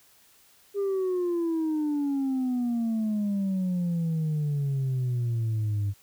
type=exponential sweep; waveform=sine; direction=down; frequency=405.9 to 99 Hz; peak=-22 dBFS; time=0.74-5.94 s; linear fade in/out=50 ms; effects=tanh soft clip ceiling -23 dBFS + white hiss -59 dBFS RMS until 6.02 s